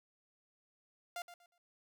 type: tone with echo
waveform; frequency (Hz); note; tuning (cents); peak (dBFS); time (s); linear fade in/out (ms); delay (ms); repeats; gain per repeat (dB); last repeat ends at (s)
sawtooth; 698.5; F5; 0; -36; 1.16-1.22; 2; 120; 3; -12; 1.58
effects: none